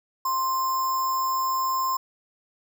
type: tone with sample-and-hold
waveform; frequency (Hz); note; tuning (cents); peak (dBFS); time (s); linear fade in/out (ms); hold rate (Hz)
sine; 1046.5; C6; 0; -22; 0.25-1.97; 5; 6300
effects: none